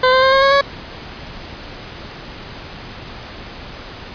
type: tone with pitch steps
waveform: 20% pulse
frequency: 511 / 520.2 / 529.6 / 539.2 / 548.9 / 558.9 Hz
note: C5 / C5 / C5 / C#5 / C#5 / C#5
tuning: -41 / -10 / +21 / -48 / -17 / +14 cents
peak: -5 dBFS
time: 0.03-0.612 s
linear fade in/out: 5 ms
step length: 97 ms
effects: pink hiss -33 dBFS RMS until 4.14 s + resampled to 11025 Hz